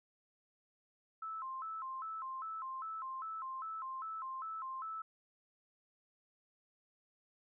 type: tone with vibrato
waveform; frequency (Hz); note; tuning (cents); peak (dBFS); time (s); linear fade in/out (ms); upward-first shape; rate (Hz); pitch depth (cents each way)
sine; 1174.7; D6; 0; -40; 1.22-5.02; 5; square; 2.5; 190
effects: none